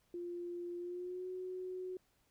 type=tone with pitch glide; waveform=sine; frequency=349.2 to 368.7 Hz; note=F4 to F#4; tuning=0 to -6 cents; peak=-40 dBFS; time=0.14-1.97 s; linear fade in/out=2 ms; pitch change=+94 cents; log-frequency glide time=0.78-1.28 s; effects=pink hiss -75 dBFS RMS until 2.3 s